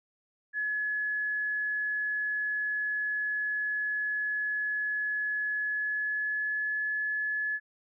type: tone with pitch glide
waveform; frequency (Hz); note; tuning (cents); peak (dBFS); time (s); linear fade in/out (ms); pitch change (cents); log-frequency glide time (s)
sine; 1700 to 1710.8; G#6 to A6; +40 to -49; -28; 0.53-7.6; 50; +11; 5.54-6.76
effects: none